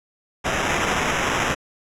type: noise with sample-and-hold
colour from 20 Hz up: white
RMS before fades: -22 dBFS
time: 0.44-1.55 s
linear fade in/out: 20 ms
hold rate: 4410 Hz
effects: low-pass 8000 Hz 12 dB/octave